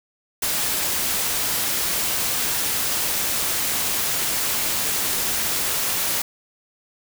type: noise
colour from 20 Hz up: white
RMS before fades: -23 dBFS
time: 0.42-6.22 s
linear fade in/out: 5 ms
effects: none